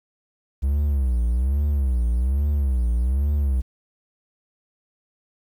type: tone with vibrato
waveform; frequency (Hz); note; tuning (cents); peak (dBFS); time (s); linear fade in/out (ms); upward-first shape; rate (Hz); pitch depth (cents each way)
triangle; 65.41; C2; 0; -16; 0.62-3.62; 20; sine; 1.2; 200
effects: 9-bit